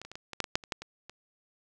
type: clicks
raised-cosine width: 0.2 ms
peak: -25 / -27 / -27 / -23 / -22 / -11 / -19 / -8 / -29 / -14 / -24 / -27 dBFS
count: 12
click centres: 0.016 / 0.05 / 0.116 / 0.155 / 0.333 / 0.403 / 0.442 / 0.555 / 0.638 / 0.722 / 0.82 / 1.096 s
effects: none